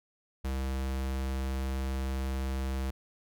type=tone; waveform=square; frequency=66.2 Hz; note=C2; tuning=21 cents sharp; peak=-31 dBFS; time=0.44-2.91 s; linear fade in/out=10 ms; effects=none